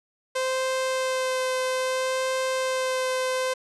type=tone with vibrato; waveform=sawtooth; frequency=518 Hz; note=C5; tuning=17 cents flat; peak=-20 dBFS; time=0.35-3.54 s; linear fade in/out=10 ms; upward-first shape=sine; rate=0.61 Hz; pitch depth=11 cents each way; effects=resampled to 24000 Hz + 8-bit